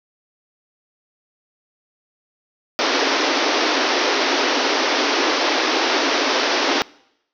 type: band-pass noise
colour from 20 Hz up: pink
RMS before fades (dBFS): -19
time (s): 2.79-6.82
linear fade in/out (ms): 0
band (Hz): 260 to 5900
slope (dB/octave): 96
effects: noise-tail reverb RT60 0.8 s tail -24 dB re dry